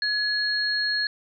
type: tone pair together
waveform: sine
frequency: 1690 / 4291 Hz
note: G#6 / C8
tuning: +30 / +43 cents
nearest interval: octave + major third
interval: 1613 cents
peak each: -25 dBFS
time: 0.02-1.07 s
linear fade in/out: 2 ms
effects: none